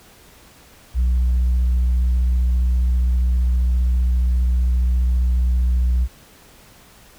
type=tone with vibrato; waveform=sine; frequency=61.74 Hz; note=B1; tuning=in tune; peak=-12 dBFS; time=0.94-6.08 s; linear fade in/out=50 ms; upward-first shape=square; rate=15 Hz; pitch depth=17 cents each way; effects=tanh soft clip ceiling -13 dBFS + pink hiss -48 dBFS RMS until 7.18 s